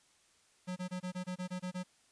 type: tone bursts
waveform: square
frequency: 182.1 Hz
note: F#3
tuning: 27 cents flat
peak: -37 dBFS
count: 10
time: 0.67-1.836 s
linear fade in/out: 20 ms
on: 95 ms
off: 24 ms
effects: white hiss -68 dBFS RMS until 2.11 s + resampled to 22050 Hz